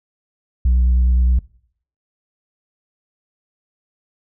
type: tone with vibrato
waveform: sine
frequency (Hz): 61.74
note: B1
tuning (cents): 0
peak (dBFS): -9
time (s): 0.65-1.39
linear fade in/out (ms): 5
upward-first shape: sine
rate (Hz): 9.6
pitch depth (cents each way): 22
effects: noise-tail reverb RT60 0.6 s tail -22 dB re dry + tanh soft clip ceiling -10 dBFS